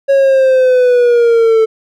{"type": "linear sweep", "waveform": "triangle", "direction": "down", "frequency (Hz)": [553, 440], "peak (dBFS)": -4, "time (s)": [0.08, 1.66], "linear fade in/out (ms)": 20, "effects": []}